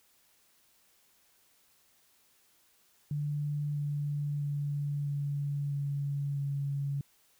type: tone with pitch steps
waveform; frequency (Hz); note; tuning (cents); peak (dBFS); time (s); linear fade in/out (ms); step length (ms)
sine; 146.83 / 145.56 / 144.31 / 143.06 / 141.83 / 140.6; D3 / D3 / D3 / D3 / C#3 / C#3; 0 / -15 / -30 / -45 / +40 / +25; -30; 3.11-7.01; 2; 650
effects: white hiss -67 dBFS RMS until 7.39 s